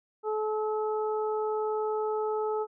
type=harmonic tone; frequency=430.3 Hz; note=A4; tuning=39 cents flat; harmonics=1 / 2 / 3; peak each=-28 / -34 / -38 dBFS; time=0.23-2.67 s; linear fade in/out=50 ms; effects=none